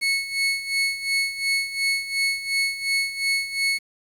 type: tone with tremolo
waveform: 30% pulse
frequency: 2200 Hz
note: C#7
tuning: 14 cents flat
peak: -16 dBFS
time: 0.01-3.79 s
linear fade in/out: 20 ms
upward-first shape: sine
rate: 2.8 Hz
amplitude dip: 75%
effects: low-pass 12000 Hz 12 dB/octave + 8-bit